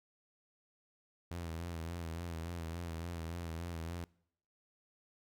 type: tone with vibrato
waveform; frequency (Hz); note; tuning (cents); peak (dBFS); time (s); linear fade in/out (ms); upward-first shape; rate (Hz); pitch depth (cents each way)
sawtooth; 84; E2; +33; -36; 1.31-4.04; 0; sine; 3.5; 59
effects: noise-tail reverb RT60 0.7 s tail -24 dB re dry